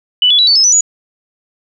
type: tone with pitch steps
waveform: sine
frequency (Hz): 2976 / 3419 / 3927 / 4511 / 5182 / 5952 / 6837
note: F#7 / G#7 / B7 / C#8 / E8 / F#8 / G#8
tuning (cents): +9 / +50 / -11 / +29 / -30 / +9 / +49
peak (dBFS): -6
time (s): 0.22-0.808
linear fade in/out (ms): 2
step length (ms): 84
effects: none